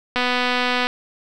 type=click train; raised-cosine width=0.3 ms; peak=-5 dBFS; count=177; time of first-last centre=0.16-0.87 s; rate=248 Hz; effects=none